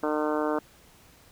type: harmonic tone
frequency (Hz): 151.8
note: D#3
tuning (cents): -42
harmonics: 2 / 3 / 4 / 5 / 6 / 7 / 8 / 9 / 10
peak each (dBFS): -29 / -30 / -31 / -37 / -35 / -37 / -37 / -39 / -41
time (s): 0.03-0.59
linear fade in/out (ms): 2
effects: pink hiss -56 dBFS RMS until 1.31 s